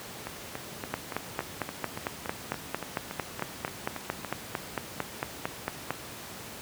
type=two click trains; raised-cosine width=0.5 ms; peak=-13 / -19 dBFS; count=23 / 15; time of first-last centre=0.94-5.906 / 0.27-4.247 s; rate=4.43 / 3.52 Hz; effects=pink hiss -42 dBFS RMS until 6.61 s + high-pass 100 Hz 12 dB/octave